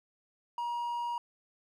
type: tone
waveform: triangle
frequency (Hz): 952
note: A#5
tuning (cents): +36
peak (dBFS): -30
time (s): 0.58-1.18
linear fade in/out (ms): 2
effects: none